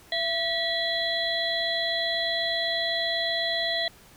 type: harmonic tone with a mistuned harmonic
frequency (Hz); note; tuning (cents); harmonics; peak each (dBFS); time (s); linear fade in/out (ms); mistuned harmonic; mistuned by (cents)
671; E5; +31; 1 / 3 / 5 / 6; -30 / -30 / -30 / -30; 0.12-3.88; 2; 3; -61
effects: pink hiss -53 dBFS RMS until 4.16 s